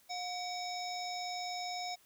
harmonic tone with a mistuned harmonic, 756 Hz, F#5, 37 cents sharp, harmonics 1 / 3 / 5 / 7 / 9, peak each -39 / -46 / -47 / -43 / -51 dBFS, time 0.09-1.96 s, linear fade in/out 20 ms, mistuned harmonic 1, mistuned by -87 cents, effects white hiss -66 dBFS RMS until 2.05 s

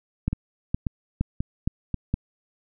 two click trains, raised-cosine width 5 ms, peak -13 / -10 dBFS, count 4 / 5, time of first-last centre 0.33-1.943 / 0.28-2.14 s, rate 1.86 / 2.15 Hz, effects none

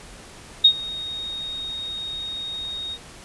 sine tone with ADSR envelope, 3729 Hz, A#7, in tune, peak -7 dBFS, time 0.64-2.98 s, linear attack 9 ms, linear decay 75 ms, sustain -21 dB, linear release 48 ms, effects pink hiss -43 dBFS RMS until 3.24 s + resampled to 24000 Hz

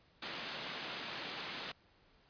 white band-pass noise, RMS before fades -44 dBFS, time 0.22-1.72 s, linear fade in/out 5 ms, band 130 to 4200 Hz, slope 24 dB/octave, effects pink hiss -68 dBFS RMS until 2.29 s + resampled to 11025 Hz

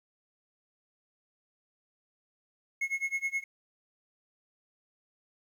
triangle tone with tremolo, 2174 Hz, C#7, 34 cents flat, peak -25 dBFS, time 2.81-3.44 s, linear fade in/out 5 ms, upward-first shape sine, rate 9.5 Hz, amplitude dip 95%, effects 11-bit

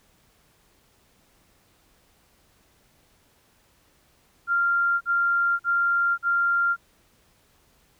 sine tone bursts, 1390 Hz, F6, 9 cents flat, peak -19 dBFS, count 4, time 4.47-6.765 s, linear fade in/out 50 ms, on 540 ms, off 45 ms, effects pink hiss -62 dBFS RMS until 7.99 s

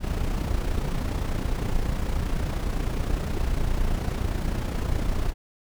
brown noise with amplitude modulation, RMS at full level -23 dBFS, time 0-5.34 s, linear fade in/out 50 ms, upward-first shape sine, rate 29.7 Hz, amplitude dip 55%, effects none

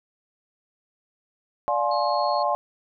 sine chord, D half-diminished seventh, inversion none, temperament just, 587.3 / 704.8 / 845.8 / 1057.2 Hz, D5 / F5 / Ab5 / C6, 0 / +16 / +31 / +18 cents, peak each -26 dBFS, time 1.68-2.55 s, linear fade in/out 0 ms
sine tone, 4320 Hz, C#8, 45 cents flat, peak -34 dBFS, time 1.91-2.43 s, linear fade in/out 5 ms
effects none

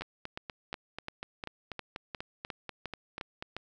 two click trains, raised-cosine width 0.3 ms, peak -21 / -22 dBFS, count 11 / 15, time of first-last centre 0.02-3.566 / 0.01-3.425 s, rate 2.82 / 4.1 Hz, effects none

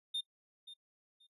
triangle tone with echo, 3636 Hz, A#7, 44 cents flat, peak -32 dBFS, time 0.14-0.21 s, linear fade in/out 10 ms, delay 530 ms, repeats 2, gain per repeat -14 dB, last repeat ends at 1.27 s, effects noise-tail reverb RT60 0.1 s tail -19 dB re dry + resampled to 32000 Hz

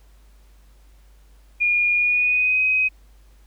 sine tone with pitch glide, 2429 to 2522 Hz, D#7 to D#7, -42 to +23 cents, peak -16 dBFS, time 1.6-2.89 s, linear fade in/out 20 ms, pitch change +65 cents, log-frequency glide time 1.95-2.62 s, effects added 50 Hz sine -48 dBFS peak until 3.46 s + pink hiss -61 dBFS RMS until 3.46 s

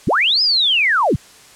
sine linear two-way sweep, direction up then down, 61.74 to 5150 to 61.74 Hz, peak -12 dBFS, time 0.07-1.16 s, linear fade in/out 5 ms, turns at 0.42 s, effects white hiss -44 dBFS RMS until 1.55 s + low-pass 9000 Hz 12 dB/octave

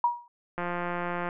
sine tone with exponential decay, 957 Hz, A#5, 45 cents sharp, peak -17 dBFS, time 0.04-0.28 s, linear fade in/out 2 ms, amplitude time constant 52 ms
click train, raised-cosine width 0.5 ms, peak -16 dBFS, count 125, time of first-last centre 0.58-1.289 s, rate 175 Hz
effects low-pass 2000 Hz 12 dB/octave

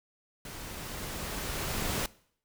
pink noise with level ramp, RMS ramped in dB -43 to -31 dBFS, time 0.45-2.06 s, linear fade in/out 2 ms, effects noise-tail reverb RT60 0.6 s tail -21 dB re dry

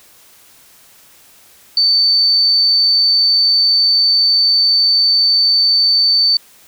sine tone, 4546 Hz, C#8, 43 cents sharp, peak -9 dBFS, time 1.77-6.37 s, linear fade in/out 2 ms, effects white hiss -46 dBFS RMS until 6.67 s

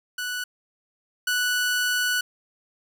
sawtooth tone pair in turn, 1480 / 1480 Hz, F#6 / F#6, 0 / 0 cents, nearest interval unison, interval 0 cents, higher neither, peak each -24 / -18 dBFS, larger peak second, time 0.18-0.44 / 1.27-2.21 s, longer second, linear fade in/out 5 ms, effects none

